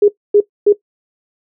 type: tone bursts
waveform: sine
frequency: 412.7 Hz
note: G#4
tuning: 11 cents flat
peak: -5 dBFS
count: 3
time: 0.02-0.726 s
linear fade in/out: 5 ms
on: 62 ms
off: 260 ms
effects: noise-tail reverb RT60 0.1 s tail -17 dB re dry